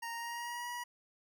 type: tone with pitch glide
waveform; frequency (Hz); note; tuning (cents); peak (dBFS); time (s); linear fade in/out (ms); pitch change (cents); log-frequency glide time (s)
25% pulse; 929 to 966.2; A#5 to B5; -6 to -38; -35; 0.02-0.84; 10; +68; 0.13-0.68
effects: none